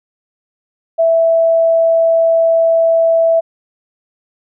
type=tone; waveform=sine; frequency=659.3 Hz; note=E5; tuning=in tune; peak=-8 dBFS; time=0.98-3.41 s; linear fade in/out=20 ms; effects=none